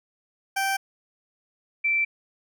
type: tone pair in turn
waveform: 20% pulse / sine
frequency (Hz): 780 / 2337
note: G5 / D7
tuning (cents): -9 / -9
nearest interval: octave + perfect fifth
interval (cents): 1900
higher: second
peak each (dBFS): -18 / -20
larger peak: first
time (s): 0.56-0.77 / 1.84-2.05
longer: neither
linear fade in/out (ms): 10
effects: none